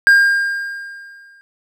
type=tone with exponential decay; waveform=triangle; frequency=1607 Hz; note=G6; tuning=43 cents sharp; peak=-3 dBFS; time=0.07-1.41 s; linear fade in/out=0 ms; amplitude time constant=290 ms; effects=none